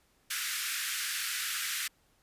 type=high-pass noise; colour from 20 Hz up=pink; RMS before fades=-34 dBFS; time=0.3-1.88 s; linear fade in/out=10 ms; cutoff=1400 Hz; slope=48 dB/octave; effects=pink hiss -69 dBFS RMS until 2.22 s + resampled to 32000 Hz